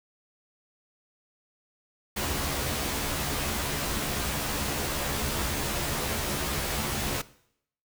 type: noise with comb filter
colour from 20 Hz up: pink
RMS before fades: -30 dBFS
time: 2.16-7.22 s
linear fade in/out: 10 ms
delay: 14 ms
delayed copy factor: +1
effects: noise-tail reverb RT60 0.7 s tail -19 dB re dry